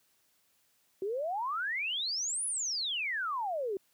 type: exponential two-way sweep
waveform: sine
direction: up then down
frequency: 370 to 10400 to 370 Hz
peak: -31 dBFS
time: 1.02-3.77 s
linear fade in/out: 2 ms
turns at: 2.46 s
effects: white hiss -71 dBFS RMS until 3.93 s + high-pass 60 Hz 12 dB/octave